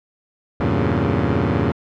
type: chord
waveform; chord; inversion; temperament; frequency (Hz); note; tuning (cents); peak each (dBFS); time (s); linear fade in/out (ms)
15% pulse; E diminished seventh; none; equal; 82.41 / 98 / 116.54 / 138.59; E2 / G2 / Bb2 / Db3; 0 / 0 / 0 / 0; -16; 0.6-1.72; 5
effects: low-pass 2000 Hz 12 dB/octave